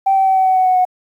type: tone with pitch steps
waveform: sine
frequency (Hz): 777 / 770.7 / 764.5 / 758.4 / 752.3 / 746.2 / 740.2 / 734.2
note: G5 / G5 / G5 / F#5 / F#5 / F#5 / F#5 / F#5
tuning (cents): -16 / -30 / -44 / +43 / +29 / +14 / 0 / -14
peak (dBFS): -9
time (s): 0.06-0.852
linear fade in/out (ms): 10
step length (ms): 99
effects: tanh soft clip ceiling -5 dBFS + 8-bit